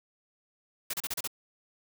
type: noise bursts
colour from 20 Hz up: white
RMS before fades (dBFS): -33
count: 6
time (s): 0.9-1.275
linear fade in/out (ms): 5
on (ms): 35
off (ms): 33
effects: none